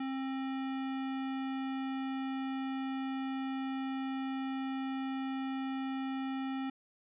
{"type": "tone", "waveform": "square", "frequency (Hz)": 266.4, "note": "C4", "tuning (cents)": 31, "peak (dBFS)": -35, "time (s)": [0, 6.7], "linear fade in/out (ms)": 5, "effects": ["resampled to 8000 Hz"]}